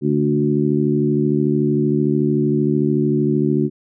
harmonic tone with a mistuned harmonic, 73.3 Hz, D2, 3 cents flat, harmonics 2 / 3 / 4 / 5, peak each -20 / -20 / -20 / -20 dBFS, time 0.01-3.7 s, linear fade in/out 50 ms, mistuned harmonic 2, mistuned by -17 cents, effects none

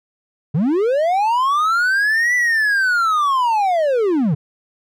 triangle linear two-way sweep, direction up then down, 130.81 to 1988 to 130.81 Hz, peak -12 dBFS, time 0.54-4.35 s, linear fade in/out 10 ms, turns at 2.35 s, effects none

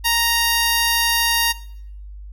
5% pulse tone with notch filter, 932.3 Hz, A#5, in tune, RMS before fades -18 dBFS, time 0.04-1.53 s, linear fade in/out 20 ms, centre 7700 Hz, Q 1.2, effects noise-tail reverb RT60 0.7 s tail -19 dB re dry + added 50 Hz sine -33 dBFS peak until 2.32 s

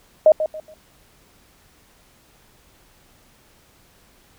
sine tone with echo, 622.3 Hz, D#5, in tune, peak -7 dBFS, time 0.26-0.32 s, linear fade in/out 2 ms, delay 140 ms, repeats 3, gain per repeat -11 dB, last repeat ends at 0.74 s, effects pink hiss -55 dBFS RMS until 4.38 s

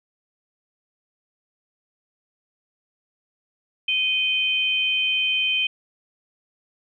sine tone pair together, 2489 / 3108 Hz, D#7 / G7, 0 / -16 cents, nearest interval major third, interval 384 cents, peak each -22 dBFS, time 3.88-5.67 s, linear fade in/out 5 ms, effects none

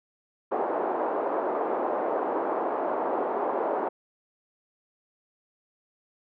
white band-pass noise, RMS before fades -28 dBFS, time 0.51-3.89 s, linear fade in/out 10 ms, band 320 to 910 Hz, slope 24 dB/octave, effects none

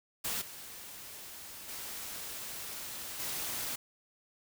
white noise with level steps, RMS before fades -35 / -47 / -42 / -37 dBFS, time 0.24-3.76 s, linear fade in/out 10 ms, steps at 0.41 / 1.68 / 3.19 s, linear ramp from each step 10 ms, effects none

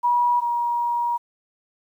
sine tone pair in turn, 966 / 952.2 Hz, B5 / A#5, -39 / +37 cents, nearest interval unison, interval 24 cents, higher first, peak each -16 / -20 dBFS, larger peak first, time 0.03-0.41 / 0.41-1.18 s, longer second, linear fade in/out 20 ms, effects 9-bit

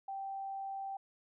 sine tone, 781 Hz, G5, 7 cents flat, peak -38 dBFS, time 0.08-0.97 s, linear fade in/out 5 ms, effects none

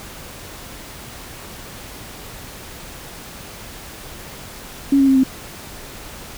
sine tone with pitch steps, 277.2 / 272.3 / 267.4 / 262.7 Hz, C#4 / C#4 / C4 / C4, 0 / -31 / +38 / +7 cents, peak -10 dBFS, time 4.92-5.236 s, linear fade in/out 5 ms, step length 79 ms, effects pink hiss -36 dBFS RMS until 6.37 s

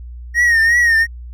triangle tone with vibrato, 1864.7 Hz, A#6, in tune, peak -8 dBFS, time 0.34-1.07 s, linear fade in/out 50 ms, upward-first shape triangle, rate 2.8 Hz, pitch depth 81 cents each way, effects added 60 Hz sine -29 dBFS peak until 1.33 s

